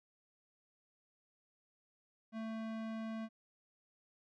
square tone with low-pass filter, 222.5 Hz, A3, 20 cents sharp, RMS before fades -42 dBFS, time 2.32-3.29 s, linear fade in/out 50 ms, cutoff 3000 Hz, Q 0.54, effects none

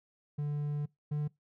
triangle tone pair in turn, 146.83 / 148.54 Hz, D3 / D3, 0 / +20 cents, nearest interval unison, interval 20 cents, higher second, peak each -29 / -28 dBFS, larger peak second, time 0.38-0.86 / 1.11-1.28 s, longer first, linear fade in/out 10 ms, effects noise-tail reverb RT60 0.2 s tail -24 dB re dry

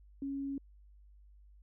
sine tone, 276.3 Hz, C#4, 6 cents flat, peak -35 dBFS, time 0.22-0.58 s, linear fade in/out 2 ms, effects added 50 Hz sine -56 dBFS peak until 1.62 s

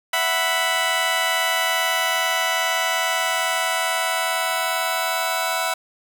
15% pulse chord, E suspended second, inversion none, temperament just, 659.3 / 741.7 / 988.9 Hz, E5 / F#5 / B5, 0 / +4 / +2 cents, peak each -18 dBFS, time 0.13-5.74 s, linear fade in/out 5 ms, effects none

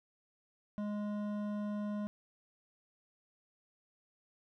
sine tone with hard clipping, 207.7 Hz, G#3, in tune, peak -37 dBFS, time 0.78-2.07 s, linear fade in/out 0 ms, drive 11 dB, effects none

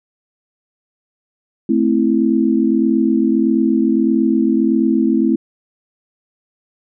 sine chord, A minor, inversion none, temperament equal, 220 / 261.6 / 329.6 Hz, A3 / C4 / E4, 0 / 0 / 0 cents, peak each -16 dBFS, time 1.69-5.36 s, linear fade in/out 5 ms, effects none

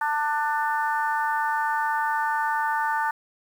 harmonic tone, 297.3 Hz, D4, 21 cents sharp, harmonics 3 / 4 / 5 / 6, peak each -24 / -31 / -29 / -32 dBFS, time 0.01-3.11 s, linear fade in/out 5 ms, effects 8-bit

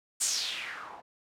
blue noise with low-pass filter sweep, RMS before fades -34 dBFS, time 0.2-1.02 s, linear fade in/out 20 ms, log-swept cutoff 8500 to 700 Hz, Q 3.3, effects none

